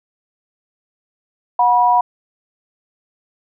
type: tone pair together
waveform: sine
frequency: 727.7 / 972 Hz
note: F#5 / B5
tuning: -29 / -28 cents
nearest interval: perfect fourth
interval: 501 cents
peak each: -14 / -12 dBFS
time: 1.59-2.01 s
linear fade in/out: 5 ms
effects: none